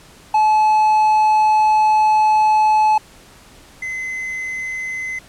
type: tone pair in turn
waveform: triangle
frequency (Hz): 860 / 2045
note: A5 / C7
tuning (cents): -40 / -40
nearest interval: octave + minor third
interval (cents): 1500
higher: second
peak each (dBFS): -9 / -21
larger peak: first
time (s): 0.34-2.98 / 3.82-5.19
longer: first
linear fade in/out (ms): 5
effects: pink hiss -45 dBFS RMS until 5.28 s + low-pass 11000 Hz 12 dB/octave